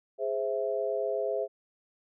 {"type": "chord", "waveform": "sine", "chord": "Ab augmented", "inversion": "none", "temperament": "equal", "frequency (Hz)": [415.3, 523.3, 659.3], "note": ["Ab4", "C5", "E5"], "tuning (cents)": [0, 0, 0], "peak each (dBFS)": -32, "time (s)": [0.18, 1.48], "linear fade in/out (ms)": 50, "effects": []}